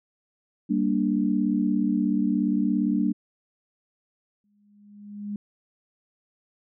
sine chord, G minor, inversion none, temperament equal, 196 / 233.1 / 293.7 Hz, G3 / Bb3 / D4, 0 / 0 / 0 cents, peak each -25 dBFS, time 0.69-3.13 s, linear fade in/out 20 ms
sine tone with exponential growth, 205.5 Hz, G#3, 18 cents flat, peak -27 dBFS, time 4.44-5.36 s, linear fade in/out 2 ms, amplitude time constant 200 ms
effects none

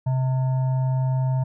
sine tone with frequency modulation, 130.81 Hz, C3, in tune, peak -19 dBFS, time 0.06-1.44 s, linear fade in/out 10 ms, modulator 776 Hz, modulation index 0.28, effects none

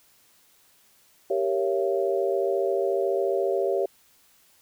sine chord, G diminished seventh, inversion none, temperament equal with one note detuned, 392 / 466.2 / 554.4 / 675.8 Hz, G4 / Bb4 / Db5 / Fb5, 0 / 0 / 0 / +43 cents, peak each -25 / -30 / -27 / -30 dBFS, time 1.3-3.86 s, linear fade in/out 5 ms, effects white hiss -60 dBFS RMS until 4.61 s

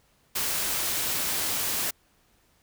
white noise, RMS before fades -28 dBFS, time 0.35-1.91 s, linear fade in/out 10 ms, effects pink hiss -65 dBFS RMS until 2.62 s

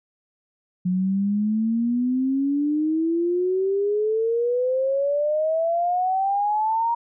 sine exponential sweep, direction up, 179.6 to 944 Hz, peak -19 dBFS, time 0.85-6.95 s, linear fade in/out 10 ms, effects none

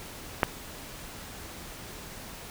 click, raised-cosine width 0.5 ms, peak -5 dBFS, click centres 0.432 s, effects pink hiss -43 dBFS RMS until 2.5 s

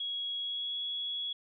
sine tone with pitch glide, 3323 to 3356 Hz, G#7 to G#7, 0 to +17 cents, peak -33 dBFS, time 0-1.33 s, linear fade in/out 5 ms, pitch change +17 cents, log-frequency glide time 0.38-0.78 s, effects none

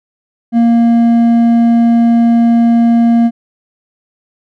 sine tone with hard clipping, 233.1 Hz, A#3, in tune, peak -7 dBFS, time 0.52-3.31 s, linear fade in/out 50 ms, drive 5 dB, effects none

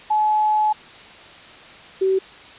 sine tone pair in turn, 854 / 381.7 Hz, G#5 / G4, +48 / -46 cents, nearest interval octave + major second, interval 1394 cents, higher first, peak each -15 dBFS, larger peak neither, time 0.1-0.73 / 2.01-2.19 s, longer first, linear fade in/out 10 ms, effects white hiss -42 dBFS RMS until 2.58 s + resampled to 8000 Hz

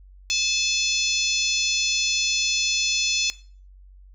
harmonic tone with a mistuned harmonic, 866 Hz, A5, 28 cents flat, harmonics 3 / 4 / 5 / 6 / 7 / 8, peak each -26 / -27 / -28 / -29 / -29 / -30 dBFS, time 0.3-3.3 s, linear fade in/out 0 ms, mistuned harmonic 5, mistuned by -38 cents, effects noise-tail reverb RT60 0.4 s tail -17 dB re dry + added 47 Hz sine -45 dBFS peak until 4.14 s

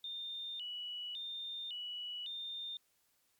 sine tone with vibrato, 3264 Hz, G#7, 31 cents flat, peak -40 dBFS, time 0.04-2.77 s, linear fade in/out 2 ms, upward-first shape square, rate 0.9 Hz, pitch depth 180 cents each way, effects white hiss -75 dBFS RMS until 3.39 s + MP3 96 kbps

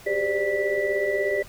sine tone cluster, 385.1 / 401.6 / 520 / 592 / 1966 Hz, G4 / G4 / C5 / D5 / B6, -31 / +42 / -11 / +14 / -8 cents, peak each -32 / -26 / -32 / -26 / -28 dBFS, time 0.06-1.43 s, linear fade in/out 10 ms, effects pink hiss -47 dBFS RMS until 1.48 s

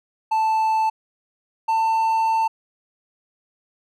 triangle tone pair in turn, 880 / 893.8 Hz, A5 / A5, 0 / +27 cents, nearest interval unison, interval 27 cents, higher second, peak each -15 dBFS, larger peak neither, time 0.31-0.9 / 1.68-2.48 s, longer second, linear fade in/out 10 ms, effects none

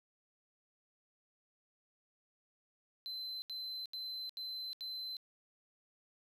triangle tone bursts, 4063 Hz, B7, 48 cents sharp, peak -39 dBFS, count 5, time 3.06-5.168 s, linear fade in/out 0 ms, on 360 ms, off 77 ms, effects none

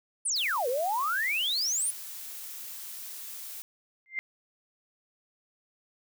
sine exponential two-way sweep, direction down then up, 10120 to 466.9 to 10120 Hz, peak -26 dBFS, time 0.25-1.91 s, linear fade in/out 10 ms, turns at 0.68 s
blue noise, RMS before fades -41 dBFS, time 0.36-3.62 s, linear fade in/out 0 ms
sine tone with exponential growth, 2093 Hz, C7, in tune, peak -25 dBFS, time 4.06-4.19 s, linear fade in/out 0 ms, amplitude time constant 27 ms
effects none

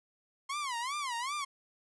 sawtooth tone with vibrato, 1054 Hz, C6, 12 cents sharp, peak -30 dBFS, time 0.49-1.45 s, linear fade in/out 10 ms, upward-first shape sine, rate 2.6 Hz, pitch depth 220 cents each way, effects resampled to 24000 Hz

